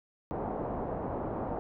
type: low-pass noise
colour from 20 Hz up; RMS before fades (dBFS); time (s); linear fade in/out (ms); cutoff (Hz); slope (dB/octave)
white; -35; 0.31-1.59; 0; 830; 24
effects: none